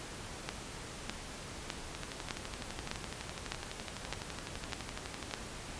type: two click trains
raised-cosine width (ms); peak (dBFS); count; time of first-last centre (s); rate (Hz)
0.2; -22 / -17; 41 / 9; 1.95-5.311 / 0.49-5.338; 11.9 / 1.65
effects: pink hiss -45 dBFS RMS until 5.79 s + resampled to 22050 Hz